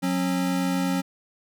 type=tone pair together; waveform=square; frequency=182.3 / 270.7 Hz; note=F#3 / C#4; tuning=-25 / -41 cents; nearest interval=perfect fifth; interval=684 cents; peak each=-26 dBFS; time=0.02-1.02 s; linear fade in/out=20 ms; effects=none